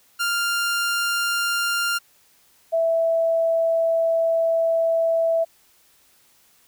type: tone pair in turn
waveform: sawtooth / sine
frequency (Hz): 1396.9 / 659.2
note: F6 / E5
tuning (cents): 0 / 0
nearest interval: octave + minor second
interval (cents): 1300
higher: first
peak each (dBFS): -17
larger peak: neither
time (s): 0.19-1.99 / 2.72-5.45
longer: second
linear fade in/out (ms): 20
effects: white hiss -58 dBFS RMS until 6.67 s